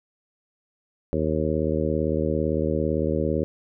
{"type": "harmonic tone", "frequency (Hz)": 77.78, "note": "D#2", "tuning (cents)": 0, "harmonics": [1, 2, 3, 4, 5, 6, 7], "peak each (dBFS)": [-29, -29, -29, -29, -29, -29, -29], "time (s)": [1.13, 3.44], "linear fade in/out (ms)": 0, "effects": []}